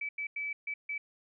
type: tone bursts at uneven times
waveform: sine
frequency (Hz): 2301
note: D7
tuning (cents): -36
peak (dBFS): -33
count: 5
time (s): 0.01-0.09 / 0.18-0.27 / 0.36-0.53 / 0.67-0.74 / 0.89-0.98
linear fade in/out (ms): 5
effects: none